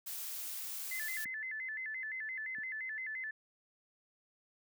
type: noise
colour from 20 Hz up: blue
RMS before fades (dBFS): -42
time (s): 0.06-1.25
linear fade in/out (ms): 10
type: tone with vibrato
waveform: sine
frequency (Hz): 1895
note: A#6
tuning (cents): +28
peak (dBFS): -38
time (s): 0.91-3.31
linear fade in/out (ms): 5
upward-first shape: square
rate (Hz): 5.8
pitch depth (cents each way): 140
type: clicks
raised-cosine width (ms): 5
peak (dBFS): -29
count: 2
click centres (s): 1.257 / 2.585
effects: high-pass 400 Hz 12 dB/octave